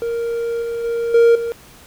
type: tone with level steps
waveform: triangle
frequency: 466.2 Hz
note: A#4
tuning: in tune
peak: -17 / -19 / -16 / -6 / -18 dBFS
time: 0.02-1.52 s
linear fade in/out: 0 ms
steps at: 0.62 / 0.84 / 1.14 / 1.35 s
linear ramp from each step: 5 ms
effects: pink hiss -44 dBFS RMS until 1.86 s